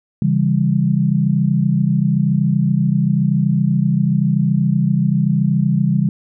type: chord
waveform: sine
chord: C# diminished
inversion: none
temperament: just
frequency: 138.59 / 166.31 / 199.57 Hz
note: C#3 / E3 / G3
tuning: 0 / +16 / +31 cents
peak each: -17 dBFS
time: 0.22-6.09 s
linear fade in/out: 2 ms
effects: none